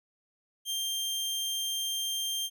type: tone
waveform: sawtooth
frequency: 3177 Hz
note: G7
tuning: 23 cents sharp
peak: -27 dBFS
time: 0.65-2.5 s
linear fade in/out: 50 ms
effects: none